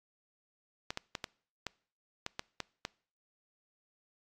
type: clicks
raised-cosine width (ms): 0.2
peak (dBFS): -18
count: 9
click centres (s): 0.905 / 0.974 / 1.152 / 1.242 / 1.667 / 2.264 / 2.394 / 2.603 / 2.851
effects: noise-tail reverb RT60 0.5 s tail -25 dB re dry + AAC 48 kbps